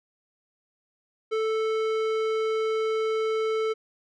square tone with low-pass filter, 440 Hz, A4, in tune, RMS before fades -26 dBFS, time 1.31-3.74 s, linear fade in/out 20 ms, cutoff 3300 Hz, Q 0.56, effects none

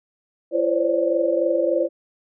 sine tone cluster, 340.3 / 516 / 539 / 583 Hz, F4 / C5 / C#5 / D5, -45 / -24 / -49 / -13 cents, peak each -23 dBFS, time 0.51-1.89 s, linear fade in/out 50 ms, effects none

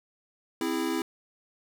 square chord, C augmented, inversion none, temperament equal with one note detuned, 261.6 / 329.6 / 408.9 Hz, C4 / E4 / G#4, 0 / 0 / -27 cents, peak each -33 / -30 / -35 dBFS, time 0.61-1.02 s, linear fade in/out 2 ms, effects none

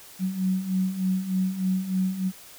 sine beating tone pair, 185 / 188.3 Hz, F#3 / F#3, 0 / +31 cents, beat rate 3.3 Hz, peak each -29 / -24 dBFS, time 0.19-2.32 s, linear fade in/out 50 ms, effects white hiss -47 dBFS RMS until 2.58 s

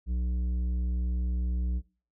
sine tone with tanh clipping, 61.1 Hz, B1, 18 cents flat, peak -28 dBFS, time 0.06-1.82 s, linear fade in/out 50 ms, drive 9 dB, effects noise-tail reverb RT60 0.4 s tail -22 dB re dry

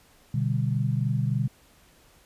sine chord, G major, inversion first, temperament equal, 123.47 / 146.83 / 196 Hz, B2 / D3 / G3, 0 / 0 / 0 cents, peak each -25 / -27 / -31 dBFS, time 0.34-1.48 s, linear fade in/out 5 ms, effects pink hiss -58 dBFS RMS until 2.25 s + resampled to 32000 Hz

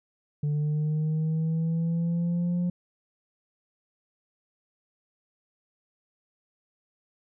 sine linear sweep, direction up, 146.83 to 177.6 Hz, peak -21 dBFS, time 0.43-2.7 s, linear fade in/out 5 ms, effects tanh soft clip ceiling -23 dBFS

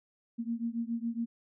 sine beating tone pair, 229.2 / 236.4 Hz, A#3 / A#3, -29 / +24 cents, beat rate 7.2 Hz, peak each -34 / -35 dBFS, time 0.38-1.26 s, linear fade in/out 20 ms, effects none

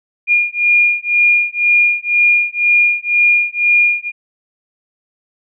sine beating tone pair, 2421 / 2423 Hz, D#7 / D#7, -48 / -47 cents, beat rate 2 Hz, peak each -13 dBFS, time 0.27-4.12 s, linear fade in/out 50 ms, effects none

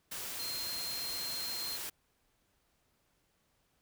sine tone in noise, 4186 Hz, C8, in tune, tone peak -38 dBFS, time 0.39-1.77 s, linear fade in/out 10 ms, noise white, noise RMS -41 dBFS, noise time 0.11-1.9 s, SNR 0 dB, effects pink hiss -75 dBFS RMS until 3.81 s

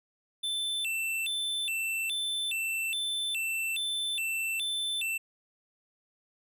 square tone with vibrato, 3073 Hz, G7, 35 cents flat, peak -30 dBFS, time 0.43-5.18 s, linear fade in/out 10 ms, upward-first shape square, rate 1.2 Hz, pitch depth 240 cents each way, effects none

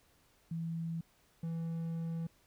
sine / triangle tone pair in turn, 165.2 / 165.2 Hz, E3 / E3, +4 / +4 cents, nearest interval unison, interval 0 cents, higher neither, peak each -35 / -33 dBFS, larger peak second, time 0.51-1.01 / 1.43-2.27 s, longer second, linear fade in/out 5 ms, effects pink hiss -69 dBFS RMS until 2.46 s

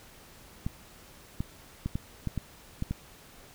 clicks, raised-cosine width 5 ms, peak -18 dBFS, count 8, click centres 0.665 / 1.405 / 1.86 / 1.955 / 2.273 / 2.377 / 2.824 / 2.91 s, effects pink hiss -53 dBFS RMS until 3.54 s

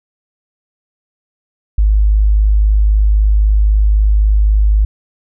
sine tone, 51.91 Hz, G#1, in tune, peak -7 dBFS, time 1.78-4.85 s, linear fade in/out 5 ms, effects none

